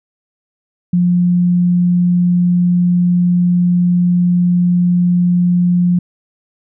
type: tone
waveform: sine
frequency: 176.9 Hz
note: F3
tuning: 23 cents sharp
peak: -9 dBFS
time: 0.93-5.99 s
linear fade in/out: 5 ms
effects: none